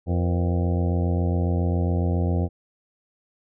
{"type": "harmonic tone with a mistuned harmonic", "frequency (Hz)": 87.31, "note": "F2", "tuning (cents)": 0, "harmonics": [1, 2, 3, 4, 5, 6, 7, 8, 9], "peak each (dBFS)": [-21, -27, -31, -33, -35, -37, -38, -39, -40], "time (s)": [0.06, 2.49], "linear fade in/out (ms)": 50, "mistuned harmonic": 5, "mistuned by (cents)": 120, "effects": []}